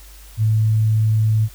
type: tone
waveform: sine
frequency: 109.3 Hz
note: A2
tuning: 11 cents flat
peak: -13 dBFS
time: 0.37-1.49 s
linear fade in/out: 50 ms
effects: added 50 Hz sine -40 dBFS peak until 1.54 s + white hiss -46 dBFS RMS until 1.54 s